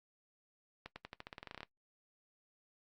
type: accelerating click train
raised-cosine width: 0.3 ms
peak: -29 dBFS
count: 15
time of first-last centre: 0.86-1.631 s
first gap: 100 ms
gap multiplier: 0.9
effects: noise-tail reverb RT60 0.1 s tail -18 dB re dry + Opus 48 kbps